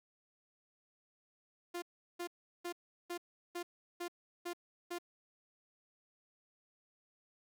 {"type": "tone bursts", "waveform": "sawtooth", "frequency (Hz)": 349.2, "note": "F4", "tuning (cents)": 0, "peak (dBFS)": -35, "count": 8, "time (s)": [1.74, 4.986], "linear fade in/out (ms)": 10, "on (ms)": 82, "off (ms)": 370, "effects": []}